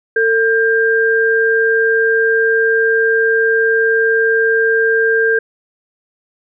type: tone pair together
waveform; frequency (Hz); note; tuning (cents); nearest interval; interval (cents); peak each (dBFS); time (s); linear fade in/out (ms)
sine; 450 / 1594.8; A4 / G6; +39 / +29; octave + minor seventh; 2190; -13; 0.16-5.39; 5
effects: none